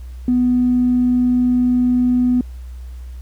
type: tone with tanh clipping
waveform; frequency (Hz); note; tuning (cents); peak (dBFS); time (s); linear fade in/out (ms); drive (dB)
triangle; 248.1; B3; +8; -12; 0.28-2.41; 2; 4
effects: added 62 Hz sine -29 dBFS peak until 3.21 s + pink hiss -53 dBFS RMS until 3.21 s